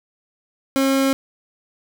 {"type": "tone", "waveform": "30% pulse", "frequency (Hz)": 270.2, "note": "C#4", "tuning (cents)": -44, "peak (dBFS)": -13, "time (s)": [0.76, 1.13], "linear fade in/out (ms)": 0, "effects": ["8-bit"]}